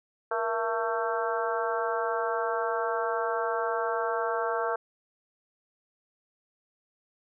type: harmonic tone with a mistuned harmonic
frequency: 223.8 Hz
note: A3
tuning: 30 cents sharp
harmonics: 2 / 3 / 4 / 5 / 6 / 7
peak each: -31 / -32 / -34 / -35 / -34 / -37 dBFS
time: 0.31-4.76 s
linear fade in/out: 5 ms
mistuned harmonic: 2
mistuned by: +82 cents
effects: none